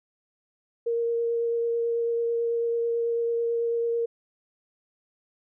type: tone with vibrato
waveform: sine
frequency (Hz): 466.2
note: A#4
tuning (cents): 0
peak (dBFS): -23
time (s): 0.86-4.06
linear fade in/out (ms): 10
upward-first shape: triangle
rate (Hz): 9.1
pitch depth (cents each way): 11
effects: none